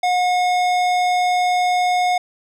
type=tone with tanh clipping; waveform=sine; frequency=723 Hz; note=F#5; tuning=40 cents flat; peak=-17 dBFS; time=0.03-2.18 s; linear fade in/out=5 ms; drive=17 dB; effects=none